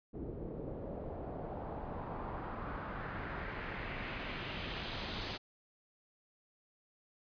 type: noise with low-pass filter sweep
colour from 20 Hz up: pink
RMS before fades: -42 dBFS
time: 0.13-5.38 s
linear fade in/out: 20 ms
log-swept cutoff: 380 to 4400 Hz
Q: 1.9
effects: resampled to 11025 Hz